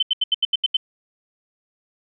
sine tone bursts, 3067 Hz, G7, 38 cents flat, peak -15 dBFS, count 8, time 0-0.769 s, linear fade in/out 5 ms, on 27 ms, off 79 ms, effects none

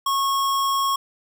square tone, 1095 Hz, C#6, 22 cents flat, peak -20 dBFS, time 0.06-0.96 s, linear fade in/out 5 ms, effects none

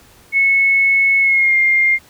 sine tone with pitch glide, 2197 to 2115 Hz, C#7 to C7, -16 to +18 cents, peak -10 dBFS, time 0.32-1.99 s, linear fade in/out 50 ms, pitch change -66 cents, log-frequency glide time 1.2-1.56 s, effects pink hiss -47 dBFS RMS until 2.09 s

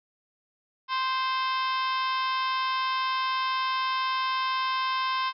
harmonic tone with a mistuned harmonic, 522 Hz, C5, 4 cents flat, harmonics 2 / 3 / 4 / 5 / 6 / 7 / 8 / 9 / 10, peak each -26 / -36 / -38 / -38 / -38 / -39 / -44 / -44 / -42 dBFS, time 0.88-5.33 s, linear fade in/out 50 ms, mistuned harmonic 8, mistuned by -17 cents, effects none

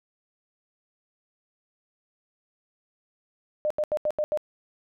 sine tone bursts, 605 Hz, D#5, 49 cents flat, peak -22 dBFS, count 6, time 3.65-4.374 s, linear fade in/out 0 ms, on 54 ms, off 80 ms, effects none

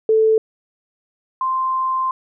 sine tone pair in turn, 440 / 1044.4 Hz, A4 / C6, 0 / -3 cents, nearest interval octave + minor third, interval 1497 cents, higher second, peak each -11 / -17 dBFS, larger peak first, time 0.09-0.38 / 1.41-2.11 s, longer second, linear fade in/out 2 ms, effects none

